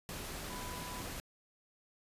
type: tone in noise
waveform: sine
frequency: 993 Hz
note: B5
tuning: 9 cents sharp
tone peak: -47 dBFS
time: 0.5-1.01 s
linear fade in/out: 0 ms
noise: pink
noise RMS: -43 dBFS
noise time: 0.09-1.2 s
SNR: -7 dB
effects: resampled to 32000 Hz